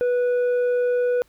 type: tone with tanh clipping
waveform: sine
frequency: 491.1 Hz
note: B4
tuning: 10 cents flat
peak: -19 dBFS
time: 0.01-1.22 s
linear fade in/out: 0 ms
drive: 5 dB
effects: pink hiss -61 dBFS RMS until 1.28 s